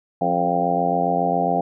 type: harmonic tone with a mistuned harmonic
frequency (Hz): 87.31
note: F2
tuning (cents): 0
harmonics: 2 / 3 / 4 / 5 / 6 / 7 / 8 / 9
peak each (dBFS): -26 / -28 / -33 / -29 / -27 / -30 / -22 / -23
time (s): 0.21-1.61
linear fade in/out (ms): 5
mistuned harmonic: 3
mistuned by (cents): +40
effects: none